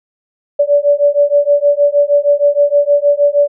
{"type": "beating tone pair", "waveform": "sine", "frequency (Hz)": [574, 580.4], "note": ["D5", "D5"], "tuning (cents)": [-40, -21], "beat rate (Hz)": 6.4, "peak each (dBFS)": [-11, -11], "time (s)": [0.59, 3.48], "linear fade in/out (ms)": 10, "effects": []}